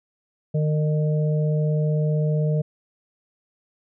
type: harmonic tone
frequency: 152.6 Hz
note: D#3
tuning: 33 cents flat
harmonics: 1 / 3 / 4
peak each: -19 / -29 / -31 dBFS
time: 0.54-2.62 s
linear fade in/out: 10 ms
effects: none